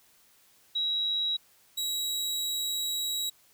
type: tone pair in turn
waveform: sine / sawtooth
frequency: 3866 / 3866 Hz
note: B7 / B7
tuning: -38 / -38 cents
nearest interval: unison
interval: 0 cents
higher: neither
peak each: -26 dBFS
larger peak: neither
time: 0.75-1.37 / 1.77-3.3 s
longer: second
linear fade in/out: 10 ms
effects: white hiss -62 dBFS RMS until 3.53 s